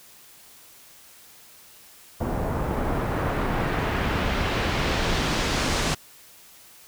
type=noise with low-pass filter sweep; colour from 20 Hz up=pink; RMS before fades=-25 dBFS; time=2.2-5.95 s; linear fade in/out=10 ms; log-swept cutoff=760 to 7400 Hz; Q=0.84; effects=white hiss -50 dBFS RMS until 6.87 s